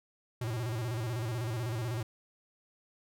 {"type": "tone with vibrato", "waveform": "square", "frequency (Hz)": 116.54, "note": "A#2", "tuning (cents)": 0, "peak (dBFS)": -33, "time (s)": [0.41, 2.03], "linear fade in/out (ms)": 5, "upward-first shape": "square", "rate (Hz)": 16, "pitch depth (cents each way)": 110, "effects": []}